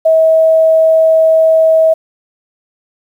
sine tone, 643 Hz, E5, 43 cents flat, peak -5 dBFS, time 0.05-1.94 s, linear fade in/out 10 ms, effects 7-bit

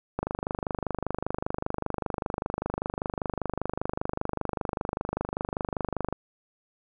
click train, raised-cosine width 1 ms, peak -14 dBFS, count 150, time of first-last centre 0.19-6.126 s, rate 25.1 Hz, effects none

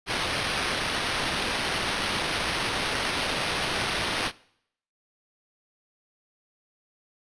blue noise with sample-and-hold, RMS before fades -28 dBFS, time 0.06-4.32 s, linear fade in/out 50 ms, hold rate 7350 Hz, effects noise-tail reverb RT60 0.7 s tail -22 dB re dry + resampled to 22050 Hz

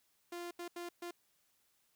sawtooth tone bursts at uneven times, 347.6 Hz, F4, 8 cents flat, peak -38 dBFS, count 4, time 0.32-0.51 / 0.59-0.68 / 0.76-0.89 / 1.02-1.11 s, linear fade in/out 5 ms, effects white hiss -75 dBFS RMS until 1.95 s

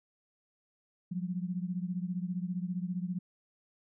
sine beating tone pair, 176.3 / 191.3 Hz, F3 / G3, +17 / -42 cents, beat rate 15 Hz, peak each -34 / -37 dBFS, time 1.11-3.19 s, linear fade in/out 10 ms, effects none

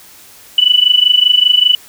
sine tone with amplitude modulation, 2971 Hz, F#7, 6 cents sharp, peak -3 dBFS, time 0.58-1.75 s, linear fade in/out 2 ms, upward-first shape sine, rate 25.1 Hz, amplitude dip 85%, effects white hiss -40 dBFS RMS until 1.88 s

